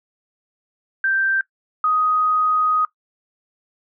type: tone pair in turn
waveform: sine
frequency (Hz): 1568 / 1250.7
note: G6 / D#6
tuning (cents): 0 / +9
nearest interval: major third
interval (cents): 391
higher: first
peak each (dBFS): -16 / -15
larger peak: second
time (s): 1.04-1.41 / 1.84-2.85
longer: second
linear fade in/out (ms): 2
effects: noise-tail reverb RT60 0.1 s tail -19 dB re dry